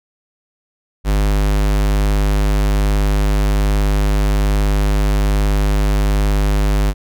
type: tone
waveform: square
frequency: 50.6 Hz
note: G#1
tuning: 44 cents flat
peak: -13 dBFS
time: 1.04-6.94 s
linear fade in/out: 50 ms
effects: none